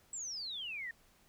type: exponential sweep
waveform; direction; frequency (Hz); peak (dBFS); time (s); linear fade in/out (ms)
sine; down; 7830 to 1816; -39; 0.13-0.91; 2
effects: pink hiss -67 dBFS RMS until 1.28 s